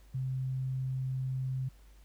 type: tone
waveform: sine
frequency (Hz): 130.81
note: C3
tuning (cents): 0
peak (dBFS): -31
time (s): 0.14-1.69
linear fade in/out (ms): 10
effects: added 50 Hz sine -54 dBFS peak until 2.04 s + pink hiss -66 dBFS RMS until 2.04 s